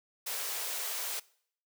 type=high-pass noise; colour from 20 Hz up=white; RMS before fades=-36 dBFS; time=0.26-1.2 s; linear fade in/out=10 ms; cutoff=390 Hz; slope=96 dB/octave; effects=noise-tail reverb RT60 0.6 s tail -22 dB re dry